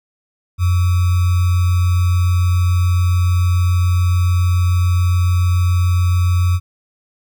sine tone with sample-and-hold, 89.3 Hz, F2, 39 cents sharp, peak -11 dBFS, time 0.58-6.6 s, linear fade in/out 50 ms, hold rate 1225 Hz, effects none

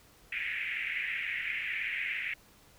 pink band-pass noise, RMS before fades -35 dBFS, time 0.32-2.34 s, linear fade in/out 5 ms, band 1900 to 2500 Hz, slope 48 dB/octave, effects pink hiss -60 dBFS RMS until 2.78 s

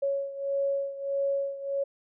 sine beating tone pair, 554.4 / 556 Hz, C#5 / C#5, 0 / +5 cents, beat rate 1.6 Hz, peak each -28 / -32 dBFS, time 0.02-1.84 s, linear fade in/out 10 ms, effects none

